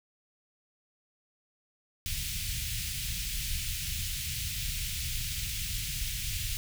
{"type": "band-stop noise", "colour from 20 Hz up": "pink", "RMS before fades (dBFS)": -34, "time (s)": [2.06, 6.57], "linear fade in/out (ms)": 0, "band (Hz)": [130, 2400], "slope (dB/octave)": 24, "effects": []}